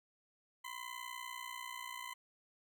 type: ring-modulated tone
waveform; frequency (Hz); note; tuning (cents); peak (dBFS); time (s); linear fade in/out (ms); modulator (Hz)
20% pulse; 1018; C6; -48; -36; 0.64-2.14; 10; 30.1
effects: none